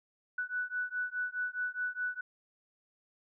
sine beating tone pair, 1482 / 1486.8 Hz, F#6 / F#6, +2 / +8 cents, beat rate 4.8 Hz, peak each -36 / -36 dBFS, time 0.38-2.21 s, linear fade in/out 5 ms, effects none

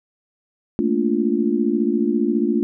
sine chord, Bb major seventh, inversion third, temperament just, 218.5 / 233.1 / 291.4 / 349.6 Hz, A3 / Bb3 / D4 / F4, -12 / 0 / -13 / +2 cents, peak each -22 dBFS, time 0.79-2.63 s, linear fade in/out 0 ms, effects none

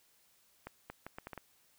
accelerating click train, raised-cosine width 0.5 ms, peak -28 dBFS, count 7, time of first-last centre 0.67-1.377 s, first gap 230 ms, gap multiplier 0.72, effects white hiss -69 dBFS RMS until 1.78 s

